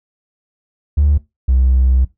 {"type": "tone pair in turn", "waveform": "triangle", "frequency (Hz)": [73, 64.28], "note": ["D2", "C2"], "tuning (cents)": [-10, -30], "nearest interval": "major second", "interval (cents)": 220, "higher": "first", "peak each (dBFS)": -6, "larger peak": "neither", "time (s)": [[0.97, 1.18], [1.48, 2.05]], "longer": "second", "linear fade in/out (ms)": 10, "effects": ["noise-tail reverb RT60 0.2 s tail -21 dB re dry", "tanh soft clip ceiling -5 dBFS"]}